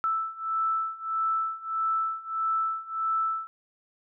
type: beating tone pair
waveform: sine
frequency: 1318.5 / 1320.1 Hz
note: E6 / E6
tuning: 0 / +2 cents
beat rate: 1.6 Hz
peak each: -30 / -28 dBFS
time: 0.04-3.47 s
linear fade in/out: 0 ms
effects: none